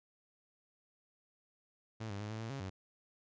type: tone with pitch steps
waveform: sawtooth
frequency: 110.9 / 100.2 / 105.3 / 110.1 / 112.8 / 137 / 95.2 Hz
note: A2 / G2 / G#2 / A2 / A2 / C#3 / F#2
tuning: +14 / +38 / +24 / +2 / +44 / -20 / +50 cents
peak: -36 dBFS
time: 2-2.7 s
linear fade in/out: 10 ms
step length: 100 ms
effects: resampled to 16000 Hz